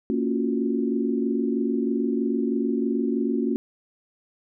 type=chord; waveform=sine; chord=Gb major seventh; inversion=first; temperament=just; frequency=231.2 / 277.5 / 346.9 / 370 Hz; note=Bb3 / Db4 / F4 / Gb4; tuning=-14 / +2 / -12 / 0 cents; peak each=-25 / -26 / -30 / -29 dBFS; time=0.1-3.56 s; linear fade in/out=0 ms; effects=none